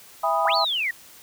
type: chord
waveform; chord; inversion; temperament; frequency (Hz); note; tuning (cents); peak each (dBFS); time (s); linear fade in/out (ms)
sine; E major seventh; none; equal with one note detuned; 659.3 / 809.8 / 987.8 / 1244.5; E5 / G#5 / B5 / D#6; 0 / -44 / 0 / 0; -25; 0.23-0.65; 10
type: linear two-way sweep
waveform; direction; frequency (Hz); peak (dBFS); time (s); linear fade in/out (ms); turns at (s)
sine; up then down; 554.4 to 4579 to 1823; -22; 0.45-0.91; 5; 0.56
effects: white hiss -48 dBFS RMS until 1.22 s